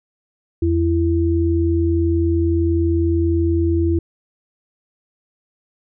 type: tone pair together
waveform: sine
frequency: 83.7 / 334.8 Hz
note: E2 / E4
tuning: +27 / +27 cents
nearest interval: 2 octaves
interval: 2400 cents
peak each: -17 dBFS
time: 0.62-3.99 s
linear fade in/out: 5 ms
effects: none